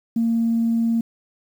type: tone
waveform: sine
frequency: 229.6 Hz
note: A#3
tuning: 26 cents flat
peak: -16 dBFS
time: 0.16-1.01 s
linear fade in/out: 5 ms
effects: tanh soft clip ceiling -12 dBFS + 8-bit